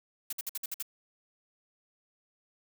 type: noise bursts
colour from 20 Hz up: blue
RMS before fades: -35 dBFS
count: 7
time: 0.3-0.826 s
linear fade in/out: 5 ms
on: 28 ms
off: 55 ms
effects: none